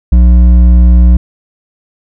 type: tone with hard clipping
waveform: sine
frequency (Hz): 60.3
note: B1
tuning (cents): -41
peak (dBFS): -3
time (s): 0.12-1.17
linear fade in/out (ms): 5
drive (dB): 7
effects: none